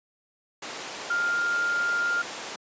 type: tone in noise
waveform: sine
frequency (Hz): 1403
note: F6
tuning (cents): +8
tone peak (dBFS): -23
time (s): 1.1-2.22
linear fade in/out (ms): 5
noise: pink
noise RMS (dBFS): -34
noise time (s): 0.62-2.56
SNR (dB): +8
effects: high-pass 400 Hz 12 dB/octave + resampled to 16000 Hz